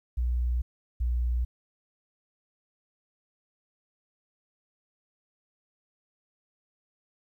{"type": "tone pair in turn", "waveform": "sine", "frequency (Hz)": [60.7, 60.32], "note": ["B1", "B1"], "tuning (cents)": [-29, -40], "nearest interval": "unison", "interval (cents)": 11, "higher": "first", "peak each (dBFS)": -24, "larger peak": "neither", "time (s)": [[0.17, 0.62], [1, 1.45]], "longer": "neither", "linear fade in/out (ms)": 10, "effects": ["11-bit"]}